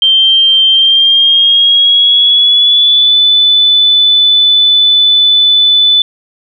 sine tone with pitch glide, 3151 to 3496 Hz, G7 to A7, +8 to -12 cents, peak -4 dBFS, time 0.02-6.02 s, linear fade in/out 2 ms, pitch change +180 cents, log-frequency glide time 0.73-3.17 s, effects none

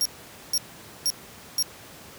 sawtooth tone bursts, 5580 Hz, F8, 2 cents flat, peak -18 dBFS, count 4, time 0.01-1.626 s, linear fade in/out 0 ms, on 44 ms, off 480 ms, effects pink hiss -45 dBFS RMS until 2.18 s + high-pass 100 Hz 12 dB/octave

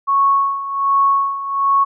sine tone with tremolo, 1105 Hz, C#6, 6 cents flat, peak -10 dBFS, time 0.07-1.85 s, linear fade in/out 20 ms, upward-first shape sine, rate 1.3 Hz, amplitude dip 75%, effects none

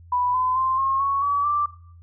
sine tone with pitch steps, 987.8 / 1016.7 / 1046.5 / 1077.2 / 1108.8 / 1141.3 / 1174.7 Hz, B5 / B5 / C6 / C#6 / C#6 / D6 / D6, 0 / +50 / 0 / -50 / 0 / -50 / 0 cents, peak -19 dBFS, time 0.12-1.66 s, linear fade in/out 5 ms, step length 220 ms, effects noise-tail reverb RT60 0.6 s tail -19 dB re dry + added 85 Hz sine -44 dBFS peak until 2.02 s

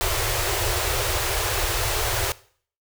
pink band-stop noise, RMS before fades -24 dBFS, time 0.01-2.32 s, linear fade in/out 0 ms, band 120 to 340 Hz, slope 96 dB/octave, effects noise-tail reverb RT60 0.5 s tail -19 dB re dry

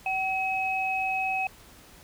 sine tone pair together, 760 / 2556 Hz, F#5 / D#7, +46 / +46 cents, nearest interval octave + major sixth, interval 2100 cents, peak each -28 / -28 dBFS, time 0.06-1.47 s, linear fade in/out 2 ms, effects pink hiss -52 dBFS RMS until 2.03 s

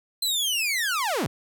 sawtooth linear sweep, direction down, 4127 to 87.3 Hz, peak -20 dBFS, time 0.22-1.27 s, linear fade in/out 5 ms, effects none

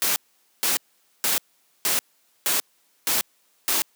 white noise bursts, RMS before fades -22 dBFS, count 7, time 0.02-3.82 s, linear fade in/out 0 ms, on 140 ms, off 470 ms, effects white hiss -64 dBFS RMS until 3.95 s + high-pass 200 Hz 12 dB/octave

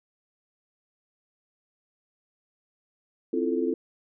sine chord, F major seventh, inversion second, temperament equal, 261.6 / 329.6 / 349.2 / 440 Hz, C4 / E4 / F4 / A4, 0 / 0 / 0 / 0 cents, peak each -29 dBFS, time 3.33-3.74 s, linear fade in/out 5 ms, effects none

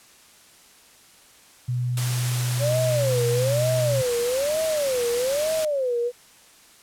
sine tone, 123.47 Hz, B2, in tune, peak -22 dBFS, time 1.68-4.02 s, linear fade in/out 10 ms
white noise, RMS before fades -30 dBFS, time 1.97-5.65 s, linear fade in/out 2 ms
sine tone with vibrato, 550 Hz, C#5, 14 cents flat, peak -21 dBFS, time 2.59-6.12 s, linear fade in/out 50 ms, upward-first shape sine, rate 1.1 Hz, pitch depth 260 cents each way
effects white hiss -52 dBFS RMS until 6.82 s + low-pass 11000 Hz 12 dB/octave

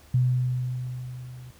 sine tone with level ramp, 125.9 Hz, B2, 34 cents sharp, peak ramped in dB -17 to -40 dBFS, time 0.14-1.51 s, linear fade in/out 5 ms, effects added 75 Hz sine -55 dBFS peak until 1.59 s + pink hiss -55 dBFS RMS until 1.59 s

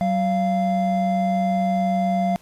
triangle tone pair together, 188.66 / 692 Hz, F#3 / F5, +34 / -16 cents, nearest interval octave + minor seventh, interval 2250 cents, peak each -19 dBFS, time 0.01-2.36 s, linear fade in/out 0 ms, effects pink hiss -53 dBFS RMS until 2.41 s + resampled to 32000 Hz

